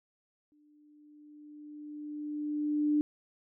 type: tone with exponential growth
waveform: sine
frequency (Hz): 297.8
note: D4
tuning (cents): +24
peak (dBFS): -23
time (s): 0.52-3.01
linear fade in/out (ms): 0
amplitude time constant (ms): 540
effects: none